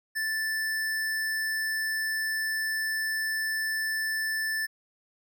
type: tone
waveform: square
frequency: 1760 Hz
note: A6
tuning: in tune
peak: -28 dBFS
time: 0.15-4.67 s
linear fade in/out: 20 ms
effects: none